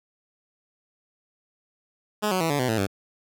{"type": "tone with pitch steps", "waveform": "10% pulse", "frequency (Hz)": [210.8, 185.64, 163.49, 143.98, 126.8, 111.67, 98.34], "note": ["G#3", "F#3", "E3", "D3", "B2", "A2", "G2"], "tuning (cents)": [26, 6, -14, -34, 46, 26, 6], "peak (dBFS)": -14, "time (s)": [2.22, 2.871], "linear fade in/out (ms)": 20, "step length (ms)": 93, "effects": []}